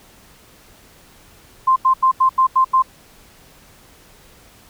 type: tone bursts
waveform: sine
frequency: 1046.5 Hz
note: C6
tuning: in tune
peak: -10 dBFS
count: 7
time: 1.67-2.824 s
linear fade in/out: 10 ms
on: 92 ms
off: 85 ms
effects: pink hiss -48 dBFS RMS until 4.69 s